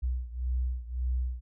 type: beating tone pair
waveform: sine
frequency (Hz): 61.74 / 63.54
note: B1 / B1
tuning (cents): 0 / +50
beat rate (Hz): 1.8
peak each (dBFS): -30 / -33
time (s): 0.02-1.41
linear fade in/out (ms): 20
effects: none